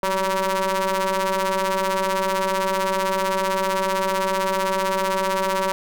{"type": "ring-modulated tone", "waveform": "sawtooth", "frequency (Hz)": 192.7, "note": "G3", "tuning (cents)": -29, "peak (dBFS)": -13, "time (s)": [0.03, 5.72], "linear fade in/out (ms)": 0, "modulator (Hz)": 763, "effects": []}